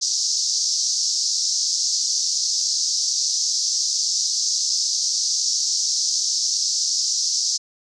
white band-pass noise, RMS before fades -22 dBFS, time 0.01-7.58 s, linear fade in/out 20 ms, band 4700 to 6300 Hz, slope 48 dB/octave, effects none

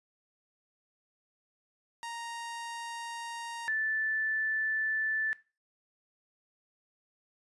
sawtooth / sine tone pair in turn, 932.3 / 1756 Hz, A#5 / A6, 0 / -4 cents, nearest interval major seventh, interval 1096 cents, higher second, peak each -34 / -28 dBFS, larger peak second, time 2.03-3.68 / 3.68-5.33 s, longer neither, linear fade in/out 0 ms, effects noise-tail reverb RT60 0.3 s tail -18 dB re dry + resampled to 24000 Hz

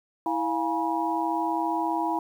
sine tone cluster, 327.3 / 699 / 831 / 966 Hz, E4 / F5 / G#5 / B5, -12 / +1 / +1 / -39 cents, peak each -29 / -32 / -30 / -28 dBFS, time 0.26-2.19 s, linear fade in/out 2 ms, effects 9-bit

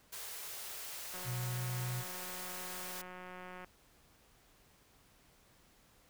white high-pass noise, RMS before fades -45 dBFS, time 0.12-3.02 s, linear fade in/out 10 ms, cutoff 370 Hz, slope 48 dB/octave
click train, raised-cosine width 0.5 ms, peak -34 dBFS, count 457, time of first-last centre 1.14-3.645 s, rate 182 Hz
sine tone with pitch glide, 123.47 to 124.47 Hz, B2 to B2, 0 to +14 cents, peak -36 dBFS, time 1.24-2.04 s, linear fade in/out 50 ms, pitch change +14 cents, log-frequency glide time 1.5-1.66 s
effects pink hiss -66 dBFS RMS until 6.09 s

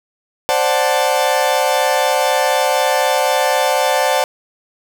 40% pulse chord, D dominant seventh, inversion third, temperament equal, 523.3 / 587.3 / 740 / 880 Hz, C5 / D5 / F#5 / A5, 0 / 0 / 0 / 0 cents, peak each -18 dBFS, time 0.49-4.24 s, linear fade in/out 0 ms, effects none

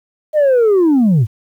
sine linear sweep, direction down, 626 to 95.9 Hz, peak -6 dBFS, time 0.33-1.27 s, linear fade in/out 50 ms, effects tanh soft clip ceiling -7 dBFS + 8-bit

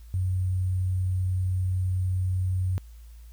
sine tone with sample-and-hold, 92.5 Hz, F#2, in tune, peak -23 dBFS, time 0.14-2.78 s, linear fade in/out 0 ms, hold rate 8820 Hz, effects added 57 Hz sine -43 dBFS peak until 3.32 s + white hiss -62 dBFS RMS until 3.32 s

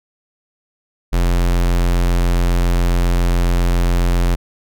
square tone, 43.65 Hz, F1, in tune, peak -13 dBFS, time 1.12-4.36 s, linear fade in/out 20 ms, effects none

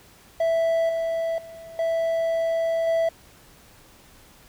triangle tone with level steps, 659.3 Hz, E5, in tune, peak -17 / -21 / -37 / -19 / -17 dBFS, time 0.4-3.09 s, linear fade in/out 5 ms, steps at 0.89 / 1.38 / 1.79 / 2.87 s, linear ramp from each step 2 ms, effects pink hiss -52 dBFS RMS until 4.48 s

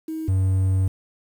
sine / triangle tone pair in turn, 318 / 94.54 Hz, D#4 / F#2, +38 / +38 cents, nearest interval octave + major sixth, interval 2100 cents, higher first, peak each -26 / -15 dBFS, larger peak second, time 0.08-0.28 / 0.28-0.88 s, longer second, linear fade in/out 5 ms, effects 8-bit

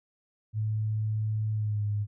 sine tone with pitch glide, 108.1 to 103.82 Hz, A2 to G#2, -30 to 0 cents, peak -26 dBFS, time 0.53-2.07 s, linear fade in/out 50 ms, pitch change -70 cents, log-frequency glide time 1.52-1.84 s, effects none

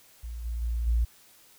sine tone with level steps, 57.9 Hz, A#1, 11 cents flat, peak -34 / -29 / -26 / -21 dBFS, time 0.23-1.05 s, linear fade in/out 10 ms, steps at 0.44 / 0.61 / 0.86 s, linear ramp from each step 20 ms, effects white hiss -57 dBFS RMS until 1.58 s

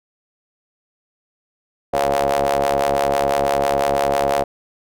sawtooth ring-modulated tone, 70 Hz, C#2, 18 cents sharp, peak -9 dBFS, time 1.93-4.44 s, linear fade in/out 10 ms, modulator 627 Hz, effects none

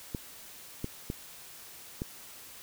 clicks, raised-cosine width 3 ms, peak -20 dBFS, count 4, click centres 0.148 / 0.844 / 1.101 / 2.019 s, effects white hiss -49 dBFS RMS until 2.62 s

